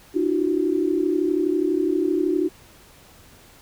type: tone cluster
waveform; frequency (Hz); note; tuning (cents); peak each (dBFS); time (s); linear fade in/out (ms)
sine; 302.3 / 341.4 / 373.8; D#4 / F4 / F#4; -50 / -39 / +18; -23; 0.14-2.49; 20
effects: pink hiss -50 dBFS RMS until 3.61 s